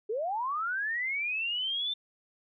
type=linear sweep; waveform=sine; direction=up; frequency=399.6 to 3580 Hz; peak=-29 dBFS; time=0.09-1.94 s; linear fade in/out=10 ms; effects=none